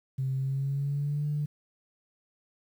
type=tone with pitch glide; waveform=sine; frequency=132.6 to 147.98 Hz; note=C3 to D3; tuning=+23 to +13 cents; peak=-26 dBFS; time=0.18-1.46 s; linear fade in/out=10 ms; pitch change=+190 cents; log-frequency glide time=0.35-1.25 s; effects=tanh soft clip ceiling -22 dBFS + 10-bit